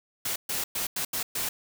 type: noise bursts at uneven times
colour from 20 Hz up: white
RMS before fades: -30 dBFS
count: 6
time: 0.25-0.36 / 0.49-0.64 / 0.75-0.87 / 0.96-1.05 / 1.13-1.23 / 1.35-1.49 s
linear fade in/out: 5 ms
effects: none